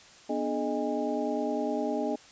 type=tone cluster; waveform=sine; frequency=247 / 296.9 / 425 / 618 / 813 Hz; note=B3 / D4 / G#4 / D#5 / G#5; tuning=0 / +19 / +40 / -12 / -37 cents; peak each=-33 / -33 / -34 / -33 / -36 dBFS; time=0.29-2.16 s; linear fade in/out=10 ms; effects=white hiss -53 dBFS RMS until 2.31 s + resampled to 16000 Hz